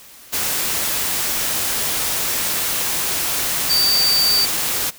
sine tone in noise, 4620 Hz, D8, 29 cents flat, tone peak -14 dBFS, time 3.69-4.46 s, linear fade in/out 20 ms, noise white, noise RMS -21 dBFS, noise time 0.32-4.91 s, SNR +4 dB, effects white hiss -43 dBFS RMS until 4.98 s

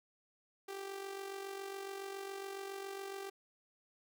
sawtooth tone with amplitude modulation, 392 Hz, G4, in tune, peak -36 dBFS, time 0.68-3.3 s, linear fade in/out 10 ms, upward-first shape sine, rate 47.2 Hz, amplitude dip 55%, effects none

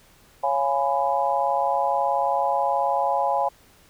sine chord, C# dominant seventh, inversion none, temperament just, 554.4 / 693 / 831.5 / 997.9 Hz, C#5 / E#5 / G#5 / B5, 0 / -14 / +2 / +18 cents, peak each -26 / -26 / -23 / -27 dBFS, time 0.43-3.49 s, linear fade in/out 10 ms, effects pink hiss -55 dBFS RMS until 3.89 s

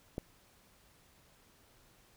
click, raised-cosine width 2 ms, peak -23 dBFS, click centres 0.181 s, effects pink hiss -65 dBFS RMS until 2.16 s

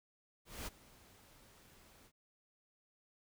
pink noise with ADSR envelope, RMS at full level -43 dBFS, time 0.45-2.12 s, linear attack 220 ms, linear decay 23 ms, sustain -20 dB, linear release 62 ms, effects none

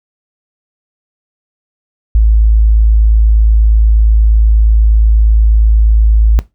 sine tone, 54.2 Hz, A1, 25 cents flat, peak -4 dBFS, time 2.15-6.39 s, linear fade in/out 0 ms, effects noise-tail reverb RT60 0.2 s tail -17 dB re dry

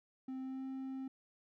triangle tone with pitch glide, 261.6 to 264.9 Hz, C4 to C4, 0 to +22 cents, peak -38 dBFS, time 0.28-1.08 s, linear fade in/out 5 ms, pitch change +22 cents, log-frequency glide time 0.4-0.65 s, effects none

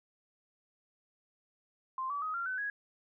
sine tone with pitch steps, 1046.5 / 1147.8 / 1259 / 1380.9 / 1514.6 / 1661.2 Hz, C6 / D6 / D#6 / F6 / F#6 / G#6, 0 / -40 / +20 / -20 / +40 / 0 cents, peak -33 dBFS, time 1.98-2.7 s, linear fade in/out 2 ms, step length 120 ms, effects none

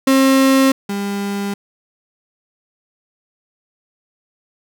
35% pulse tone pair in turn, 267.6 / 200.5 Hz, C4 / G3, +39 / +39 cents, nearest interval perfect fourth, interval 500 cents, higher first, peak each -8 / -18 dBFS, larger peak first, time 0.07-0.72 / 0.89-1.54 s, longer neither, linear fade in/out 5 ms, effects none

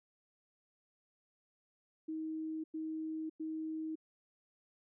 sine tone bursts, 316.2 Hz, D#4, 28 cents sharp, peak -37 dBFS, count 3, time 2.08-3.956 s, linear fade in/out 10 ms, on 560 ms, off 98 ms, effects none

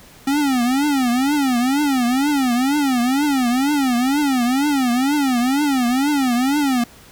square tone with vibrato, 265.9 Hz, C4, 28 cents sharp, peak -16 dBFS, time 0.27-6.84 s, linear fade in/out 5 ms, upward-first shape triangle, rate 2.1 Hz, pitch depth 220 cents each way, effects pink hiss -45 dBFS RMS until 7.11 s

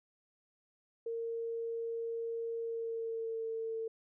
sine tone with pitch glide, 460 to 450.3 Hz, A#4 to A4, -23 to +40 cents, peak -35 dBFS, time 1.06-3.88 s, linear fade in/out 5 ms, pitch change -37 cents, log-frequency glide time 2.6-3.45 s, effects none

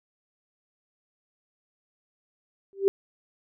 sine tone with exponential growth, 392 Hz, G4, in tune, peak -13 dBFS, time 2.73-2.88 s, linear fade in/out 0 ms, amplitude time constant 32 ms, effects none

